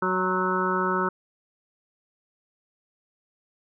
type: harmonic tone with a mistuned harmonic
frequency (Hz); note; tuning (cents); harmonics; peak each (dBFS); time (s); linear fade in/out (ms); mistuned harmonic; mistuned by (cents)
185.6; F#3; +6; 1 / 2 / 3 / 5 / 6 / 7 / 8; -30 / -28 / -35 / -30 / -32 / -27 / -31; 0.02-1.09; 5; 6; -46
effects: none